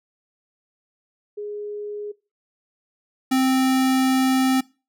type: tone pair in turn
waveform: sine / square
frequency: 415.3 / 261.6 Hz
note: G#4 / C4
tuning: 0 / 0 cents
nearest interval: minor sixth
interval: 800 cents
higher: first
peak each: -28 / -17 dBFS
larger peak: second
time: 1.37-2.12 / 3.31-4.61 s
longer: second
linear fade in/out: 10 ms
effects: noise-tail reverb RT60 0.3 s tail -22 dB re dry